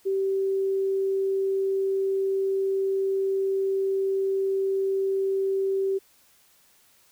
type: tone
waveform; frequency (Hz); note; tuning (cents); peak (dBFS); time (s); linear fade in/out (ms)
sine; 387.5; G4; -20; -22; 0.05-5.99; 20
effects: white hiss -60 dBFS RMS until 7.11 s